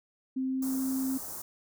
sine tone with pitch glide, 261.6 to 263.9 Hz, C4 to C4, 0 to +15 cents, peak -28 dBFS, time 0.36-1.18 s, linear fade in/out 10 ms, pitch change +15 cents, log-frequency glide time 0.46-0.67 s
white band-stop noise, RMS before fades -40 dBFS, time 0.62-1.42 s, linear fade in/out 5 ms, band 1300 to 6000 Hz, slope 24 dB/octave
effects none

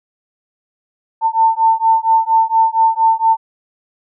sine beating tone pair, 895 / 899.3 Hz, A5 / A5, +29 / +38 cents, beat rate 4.3 Hz, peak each -13 dBFS, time 1.21-3.37 s, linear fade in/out 50 ms, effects none

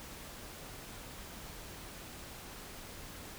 silence, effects pink hiss -48 dBFS RMS until 3.38 s

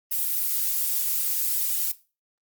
violet noise, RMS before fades -25 dBFS, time 0.11-1.92 s, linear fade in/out 10 ms, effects noise-tail reverb RT60 0.3 s tail -17 dB re dry + Opus 24 kbps

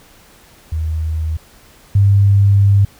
sine tone pair in turn, 79.2 / 99.79 Hz, D#2 / G2, +31 / +31 cents, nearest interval major third, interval 400 cents, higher second, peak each -16 / -7 dBFS, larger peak second, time 0.72-1.37 / 1.95-2.85 s, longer second, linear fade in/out 5 ms, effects pink hiss -46 dBFS RMS until 2.99 s

